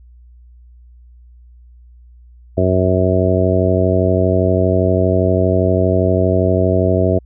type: harmonic tone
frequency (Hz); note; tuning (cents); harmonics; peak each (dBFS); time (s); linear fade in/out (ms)
92.5; F#2; 0; 1 / 2 / 3 / 4 / 5 / 6 / 7; -16 / -20 / -21 / -19 / -21 / -22 / -18; 2.57-7.19; 10
effects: added 60 Hz sine -40 dBFS peak until 7.25 s